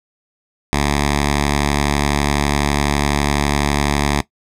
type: tone with notch filter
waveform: 5% pulse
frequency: 72 Hz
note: D2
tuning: 34 cents flat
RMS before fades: -17 dBFS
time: 0.73-4.21 s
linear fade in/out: 0 ms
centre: 520 Hz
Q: 1.2
effects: noise-tail reverb RT60 0.1 s tail -17 dB re dry + low-pass 10000 Hz 12 dB/octave